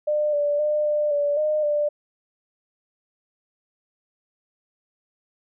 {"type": "tone with pitch steps", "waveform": "sine", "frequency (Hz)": [600, 583, 601, 597, 579, 610, 591], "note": ["D5", "D5", "D5", "D5", "D5", "D#5", "D5"], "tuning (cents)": [37, -13, 40, 28, -25, -34, 11], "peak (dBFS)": -19, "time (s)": [0.07, 1.89], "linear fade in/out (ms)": 10, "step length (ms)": 260, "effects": []}